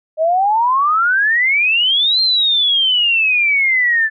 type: exponential two-way sweep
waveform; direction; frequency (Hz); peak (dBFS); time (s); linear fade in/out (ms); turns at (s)
sine; up then down; 614 to 4198 to 1741; -11; 0.17-4.1; 50; 2.21
effects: none